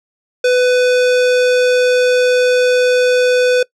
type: tone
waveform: square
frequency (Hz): 499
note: B4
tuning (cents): +18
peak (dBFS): -10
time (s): 0.44-3.63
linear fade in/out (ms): 5
effects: noise-tail reverb RT60 0.1 s tail -22 dB re dry + low-pass 6000 Hz 12 dB/octave